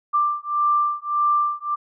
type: beating tone pair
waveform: sine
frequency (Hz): 1181 / 1182.7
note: D6 / D6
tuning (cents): +9 / +12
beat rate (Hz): 1.7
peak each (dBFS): -21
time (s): 0.13-1.76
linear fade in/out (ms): 20
effects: none